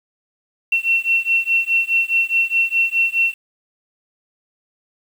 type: beating tone pair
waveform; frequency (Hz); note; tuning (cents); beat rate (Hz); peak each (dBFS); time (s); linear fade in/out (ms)
sine; 2710 / 2714.8; E7 / F7; +47 / -50; 4.8; -18; 0.72-3.34; 5
effects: 7-bit